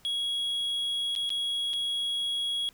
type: tone with dropouts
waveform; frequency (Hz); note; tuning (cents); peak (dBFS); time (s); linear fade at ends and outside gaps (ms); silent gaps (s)
triangle; 3322; G#7; 0; -26; 0.05-2.69; 0; 1.152-1.161 / 1.293-1.303 / 1.733-1.737
effects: pink hiss -60 dBFS RMS until 2.73 s